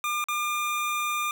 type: tone with dropouts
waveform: 25% pulse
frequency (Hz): 1203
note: D6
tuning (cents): +41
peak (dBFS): -22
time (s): 0.04-1.31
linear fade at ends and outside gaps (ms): 1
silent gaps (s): 0.241-0.285
effects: none